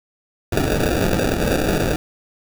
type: noise with sample-and-hold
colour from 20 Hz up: blue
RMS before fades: -19 dBFS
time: 0.52-1.96 s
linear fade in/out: 5 ms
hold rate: 1050 Hz
effects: none